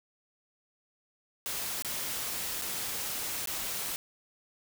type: noise with dropouts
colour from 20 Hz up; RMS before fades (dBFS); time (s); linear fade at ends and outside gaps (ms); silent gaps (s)
white; -35; 1.46-3.96; 0; 1.823-1.847 / 2.615-2.62 / 3.458-3.473
effects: none